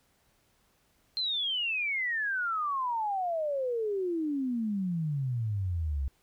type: exponential sweep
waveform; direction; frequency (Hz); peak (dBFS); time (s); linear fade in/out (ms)
sine; down; 4186 to 65.3; -28; 1.17-6.08; 0
effects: pink hiss -69 dBFS RMS until 6.22 s